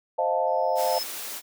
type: chord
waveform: sine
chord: F dominant seventh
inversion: second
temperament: equal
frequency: 523.3 / 622.3 / 698.5 / 880 Hz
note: C5 / Eb5 / F5 / A5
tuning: 0 / 0 / 0 / 0 cents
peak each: -27 dBFS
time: 0.18-0.99 s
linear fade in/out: 10 ms
type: tone with exponential growth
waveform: square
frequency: 5200 Hz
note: E8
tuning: 24 cents flat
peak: -28 dBFS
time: 0.47-1.03 s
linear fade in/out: 1 ms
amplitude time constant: 120 ms
type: high-pass noise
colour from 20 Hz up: white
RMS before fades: -35 dBFS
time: 0.75-1.42 s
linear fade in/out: 50 ms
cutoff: 290 Hz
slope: 12 dB/octave
effects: none